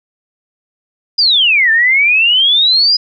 sine exponential two-way sweep, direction down then up, 5000 to 1760 to 5000 Hz, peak -7 dBFS, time 1.18-2.97 s, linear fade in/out 10 ms, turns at 1.71 s, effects none

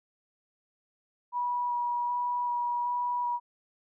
sine tone with vibrato, 969 Hz, B5, 33 cents flat, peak -27 dBFS, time 1.32-3.4 s, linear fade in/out 50 ms, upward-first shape square, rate 1.3 Hz, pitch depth 9 cents each way, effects none

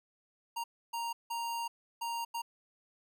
square tone bursts at uneven times, 932.3 Hz, A#5, in tune, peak -35 dBFS, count 5, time 0.56-0.64 / 0.93-1.13 / 1.3-1.68 / 2.01-2.25 / 2.34-2.42 s, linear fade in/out 10 ms, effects none

